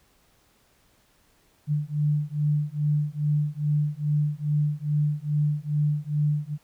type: beating tone pair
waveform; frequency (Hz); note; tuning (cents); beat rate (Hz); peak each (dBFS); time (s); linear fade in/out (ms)
sine; 147.5 / 149.9; D3 / D3; +8 / +36; 2.4; -25; 1.67-6.58; 50
effects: pink hiss -63 dBFS RMS until 6.63 s